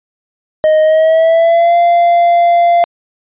triangle tone with pitch glide, 622.3 to 690.5 Hz, D#5 to F5, 0 to -20 cents, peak -4 dBFS, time 0.64-2.84 s, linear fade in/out 0 ms, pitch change +180 cents, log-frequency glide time 0.82-1.76 s, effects resampled to 8000 Hz

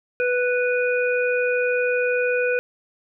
harmonic tone, 493.9 Hz, B4, in tune, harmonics 1 / 3 / 5, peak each -20 / -25 / -27 dBFS, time 0.2-2.59 s, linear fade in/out 0 ms, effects none

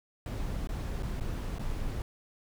brown noise with dropouts, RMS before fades -34 dBFS, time 0.26-2.02 s, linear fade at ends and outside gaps 1 ms, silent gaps 0.672-0.69 / 1.025-1.031 / 1.2-1.208 / 1.585-1.594 s, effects none

